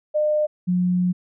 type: tone pair in turn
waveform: sine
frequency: 605 / 179.87 Hz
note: D#5 / F#3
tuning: -49 / -49 cents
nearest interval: octave + major sixth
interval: 2100 cents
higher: first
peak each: -17 dBFS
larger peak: neither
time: 0.14-0.47 / 0.67-1.13 s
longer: second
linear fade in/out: 20 ms
effects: none